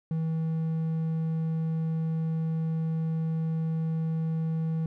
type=tone; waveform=triangle; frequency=161.2 Hz; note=E3; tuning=38 cents flat; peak=-24 dBFS; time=0.11-4.86 s; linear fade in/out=2 ms; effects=none